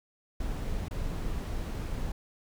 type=noise with dropouts; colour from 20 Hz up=brown; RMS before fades=-33 dBFS; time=0.4-2.12 s; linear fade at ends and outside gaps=5 ms; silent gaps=0.884-0.909 s; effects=none